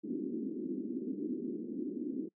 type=band-pass noise; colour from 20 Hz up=pink; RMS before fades=-38 dBFS; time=0.03-2.29 s; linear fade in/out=20 ms; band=220 to 360 Hz; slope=48 dB/octave; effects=noise-tail reverb RT60 0.1 s tail -24 dB re dry